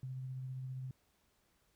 sine tone with tremolo, 130 Hz, C3, 11 cents flat, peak -39 dBFS, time 0.03-0.91 s, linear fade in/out 2 ms, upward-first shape triangle, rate 15 Hz, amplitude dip 25%, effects pink hiss -75 dBFS RMS until 1.75 s

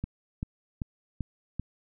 click train, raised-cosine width 5 ms, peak -19 dBFS, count 5, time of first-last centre 0.04-1.596 s, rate 2.57 Hz, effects none

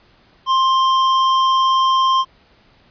square tone, 1053 Hz, C6, 11 cents sharp, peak -13 dBFS, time 0.46-2.25 s, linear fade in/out 50 ms, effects pink hiss -53 dBFS RMS until 2.9 s + resampled to 11025 Hz

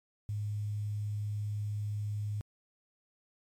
sine tone with quantisation, 104.3 Hz, G#2, 8 cents sharp, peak -32 dBFS, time 0.29-2.41 s, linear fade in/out 0 ms, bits 10, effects MP3 64 kbps

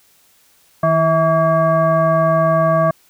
sine tone with frequency modulation, 649 Hz, E5, 27 cents flat, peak -11 dBFS, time 0.83-2.91 s, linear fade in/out 5 ms, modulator 489 Hz, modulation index 1.1, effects white hiss -54 dBFS RMS until 3.09 s

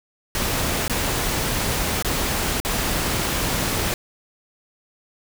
pink noise with dropouts, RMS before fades -23 dBFS, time 0.35-3.94 s, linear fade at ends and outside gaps 1 ms, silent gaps 0.88-0.897 / 2.025-2.047 / 2.601-2.649 s, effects none

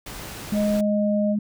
pink noise, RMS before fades -36 dBFS, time 0.06-0.81 s, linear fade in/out 5 ms
sine tone, 209.4 Hz, G#3, 15 cents sharp, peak -20 dBFS, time 0.52-1.39 s, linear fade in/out 5 ms
sine tone with pitch glide, 622.3 to 618 Hz, D#5 to D#5, 0 to -12 cents, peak -23 dBFS, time 0.53-1.36 s, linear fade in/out 50 ms, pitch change -12 cents, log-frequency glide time 0.8-1.09 s
effects none

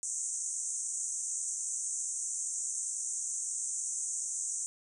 pink band-pass noise, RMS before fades -36 dBFS, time 0.03-4.66 s, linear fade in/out 0 ms, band 6200 to 8900 Hz, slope 96 dB/octave, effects none

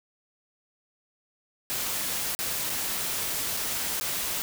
white noise with dropouts, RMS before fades -30 dBFS, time 1.7-4.42 s, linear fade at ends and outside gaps 0 ms, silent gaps 2.35-2.39 / 2.696-2.7 / 3.568-3.572 / 3.999-4.01 s, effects none

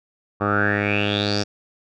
10% pulse tone with low-pass filter sweep, 102.6 Hz, G#2, 21 cents flat, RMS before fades -21 dBFS, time 0.4-1.44 s, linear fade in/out 20 ms, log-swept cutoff 1100 to 5400 Hz, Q 8.4, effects none

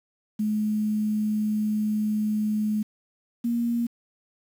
sine tone pair in turn, 212.9 / 235.5 Hz, G#3 / A#3, +43 / +18 cents, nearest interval major second, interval 175 cents, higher second, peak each -22 dBFS, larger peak neither, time 0.39-2.83 / 3.44-3.87 s, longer first, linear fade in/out 10 ms, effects 8-bit

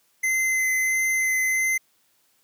square tone with vibrato, 2057 Hz, C7, 30 cents flat, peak -21 dBFS, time 0.23-1.78 s, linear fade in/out 10 ms, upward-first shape sine, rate 1.5 Hz, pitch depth 10 cents each way, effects white hiss -65 dBFS RMS until 2.43 s + high-pass 100 Hz 12 dB/octave

